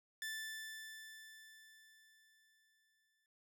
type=tone with exponential decay; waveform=sawtooth; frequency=1760 Hz; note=A6; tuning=in tune; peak=-37 dBFS; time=0.22-3.26 s; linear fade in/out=1 ms; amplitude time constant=660 ms; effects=none